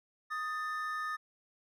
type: tone pair together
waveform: triangle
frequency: 1244.5 / 1777.9 Hz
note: D#6 / A6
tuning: 0 / +18 cents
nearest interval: tritone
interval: 618 cents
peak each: -34 / -37 dBFS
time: 0.3-1.17 s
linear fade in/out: 20 ms
effects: none